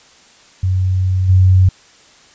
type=tone with level steps; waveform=sine; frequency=93.1 Hz; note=F#2; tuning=11 cents sharp; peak=-12 / -6 dBFS; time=0.63-1.69 s; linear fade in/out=5 ms; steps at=1.28 s; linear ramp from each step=20 ms; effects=white hiss -46 dBFS RMS until 2.34 s + resampled to 16000 Hz